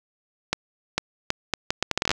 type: accelerating click train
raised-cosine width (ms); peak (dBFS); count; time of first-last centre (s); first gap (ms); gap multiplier
0.2; -4; 14; 0.53-2.115; 450; 0.72
effects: none